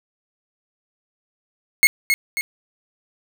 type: tone with echo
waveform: 40% pulse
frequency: 2170 Hz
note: C#7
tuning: 37 cents flat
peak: -8 dBFS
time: 1.83-1.87 s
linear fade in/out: 0 ms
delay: 270 ms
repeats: 2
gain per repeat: -6 dB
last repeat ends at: 2.41 s
effects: none